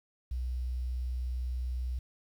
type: tone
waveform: sine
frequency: 62.2 Hz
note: B1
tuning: 13 cents sharp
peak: -31 dBFS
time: 0.31-1.99 s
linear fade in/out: 5 ms
effects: 10-bit